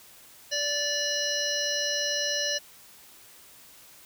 harmonic tone, 583 Hz, D5, 13 cents flat, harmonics 1 / 3 / 5 / 7 / 9 / 10, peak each -33 / -33 / -33 / -33 / -33 / -33 dBFS, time 0.51-2.59 s, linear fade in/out 20 ms, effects white hiss -52 dBFS RMS until 4.05 s

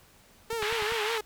sawtooth tone with vibrato, 439.6 Hz, A4, 2 cents flat, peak -26 dBFS, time 0.5-1.21 s, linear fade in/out 5 ms, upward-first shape sine, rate 5.2 Hz, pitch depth 95 cents each way
click train, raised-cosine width 5 ms, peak -32 dBFS, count 5, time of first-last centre 0.53-0.922 s, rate 10.2 Hz
white band-pass noise, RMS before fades -33 dBFS, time 0.62-1.18 s, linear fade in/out 2 ms, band 850 to 3400 Hz, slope 24 dB/octave
effects pink hiss -58 dBFS RMS until 1.25 s

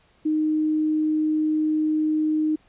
sine tone, 309.2 Hz, D#4, 11 cents flat, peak -19 dBFS, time 0.25-2.56 s, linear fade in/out 10 ms, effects pink hiss -60 dBFS RMS until 2.68 s + resampled to 8000 Hz

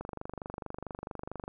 click train, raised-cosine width 1 ms, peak -24 dBFS, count 37, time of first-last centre 0.01-1.479 s, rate 24.5 Hz, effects none

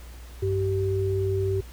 sine tone pair together, 96.7 / 386.3 Hz, G2 / G4, -23 / -25 cents, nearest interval 2 octaves, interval 2398 cents, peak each -25 dBFS, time 0.42-1.61 s, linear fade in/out 10 ms, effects added 60 Hz sine -40 dBFS peak until 1.72 s + pink hiss -50 dBFS RMS until 1.72 s

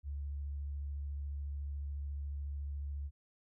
sine tone with vibrato, 71.2 Hz, C#2, 47 cents sharp, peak -37 dBFS, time 0.03-3.11 s, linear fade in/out 50 ms, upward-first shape square, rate 14 Hz, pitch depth 14 cents each way, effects none

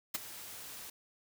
white noise with ADSR envelope, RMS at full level -31 dBFS, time 0.14-0.9 s, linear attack 10 ms, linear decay 17 ms, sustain -16 dB, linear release 6 ms, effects none

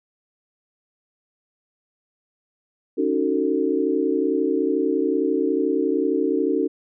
sine chord, D# half-diminished seventh, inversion third, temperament just, 280 / 311.1 / 373.4 / 448 Hz, C#4 / D#4 / F#4 / A4, +18 / 0 / +16 / +31 cents, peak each -24 dBFS, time 2.97-6.68 s, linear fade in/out 20 ms, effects none

